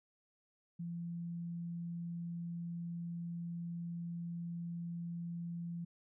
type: tone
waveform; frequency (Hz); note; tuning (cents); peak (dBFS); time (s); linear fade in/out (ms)
sine; 170.6; F3; -40; -39; 0.79-5.85; 10
effects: none